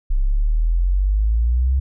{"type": "exponential sweep", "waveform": "sine", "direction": "up", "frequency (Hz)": [32, 67.5], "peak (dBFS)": -14, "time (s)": [0.1, 1.8], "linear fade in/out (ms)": 10, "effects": []}